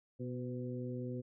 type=harmonic tone with a mistuned harmonic; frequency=123.8 Hz; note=B2; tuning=5 cents sharp; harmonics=1 / 2 / 3 / 4; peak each=-41 / -42 / -46 / -47 dBFS; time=0.19-1.22 s; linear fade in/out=20 ms; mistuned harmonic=4; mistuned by=+27 cents; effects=none